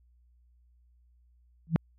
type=tone with exponential growth; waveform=sine; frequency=163.3 Hz; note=E3; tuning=16 cents flat; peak=-15 dBFS; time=1.67-1.76 s; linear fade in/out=0 ms; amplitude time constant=18 ms; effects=added 60 Hz sine -60 dBFS peak until 1.98 s + low-pass 2000 Hz 12 dB/octave